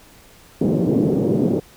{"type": "band-pass noise", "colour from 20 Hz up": "pink", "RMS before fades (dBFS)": -18, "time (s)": [0.61, 1.6], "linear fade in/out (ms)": 5, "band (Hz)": [150, 450], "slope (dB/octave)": 24, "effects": ["pink hiss -48 dBFS RMS until 1.76 s"]}